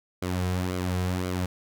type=tone with flanger; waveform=sawtooth; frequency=91 Hz; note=F#2; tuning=28 cents flat; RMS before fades=-28 dBFS; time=0.22-1.46 s; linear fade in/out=5 ms; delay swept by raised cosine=1.1 to 3.5 ms; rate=1.9 Hz; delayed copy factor=-0.6; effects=none